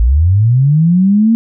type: linear sweep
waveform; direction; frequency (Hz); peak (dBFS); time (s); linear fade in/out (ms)
sine; up; 52 to 231.4; -6; 0-1.35; 0
effects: none